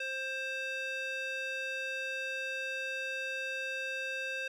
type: tone with band-pass filter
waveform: square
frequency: 528 Hz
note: C5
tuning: 16 cents sharp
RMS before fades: -37 dBFS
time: 0-4.48 s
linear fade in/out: 5 ms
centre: 2300 Hz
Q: 2.4
effects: none